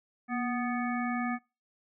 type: harmonic tone with a mistuned harmonic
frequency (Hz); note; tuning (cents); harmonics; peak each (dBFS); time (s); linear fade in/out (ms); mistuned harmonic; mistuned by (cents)
247.2; B3; +2; 1 / 3 / 5 / 7 / 9; -31 / -36 / -38 / -39 / -41; 0.28-1.39; 50; 1; -56
effects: noise-tail reverb RT60 0.3 s tail -24 dB re dry